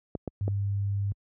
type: clicks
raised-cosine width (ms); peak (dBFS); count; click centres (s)
2; -18; 3; 0.152 / 0.277 / 0.48
type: tone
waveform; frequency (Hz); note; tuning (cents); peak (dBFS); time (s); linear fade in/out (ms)
sine; 100; G2; +35; -25; 0.41-1.12; 0
effects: high-pass 60 Hz 12 dB/octave